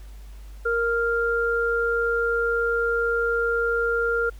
sine tone pair together, 465.9 / 1396 Hz, A#4 / F6, -1 / -1 cents, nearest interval octave + perfect fifth, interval 1900 cents, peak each -23 dBFS, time 0.65-4.3 s, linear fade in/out 10 ms, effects added 50 Hz sine -38 dBFS peak until 4.39 s + pink hiss -55 dBFS RMS until 4.39 s

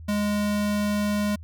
square tone, 206.9 Hz, G#3, 6 cents flat, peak -23 dBFS, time 0.08-1.36 s, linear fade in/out 10 ms, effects added 81 Hz sine -38 dBFS peak until 1.43 s

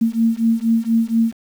sine beating tone pair, 225.6 / 229.8 Hz, A3 / A#3, +44 / -25 cents, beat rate 4.2 Hz, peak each -17 dBFS, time 0.01-1.33 s, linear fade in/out 10 ms, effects 7-bit

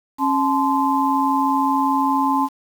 sine tone cluster, 272.7 / 863 / 1036 Hz, C#4 / A5 / C6, -28 / -34 / -17 cents, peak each -20 dBFS, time 0.18-2.49 s, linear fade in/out 50 ms, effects 7-bit

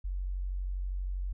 sine tone, 46.25 Hz, F#1, in tune, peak -31 dBFS, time 0.04-1.33 s, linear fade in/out 10 ms, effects none

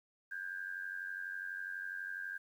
sine tone with amplitude modulation, 1596 Hz, G6, 31 cents sharp, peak -36 dBFS, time 0.31-2.38 s, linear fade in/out 10 ms, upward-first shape sine, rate 92.1 Hz, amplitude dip 75%, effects 11-bit

